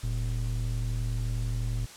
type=ring-modulated tone; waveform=triangle; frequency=79.8 Hz; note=D#2; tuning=44 cents sharp; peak=-22 dBFS; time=0.03-1.86 s; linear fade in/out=10 ms; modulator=35.7 Hz; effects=white hiss -47 dBFS RMS until 1.96 s + low-pass 9000 Hz 12 dB/octave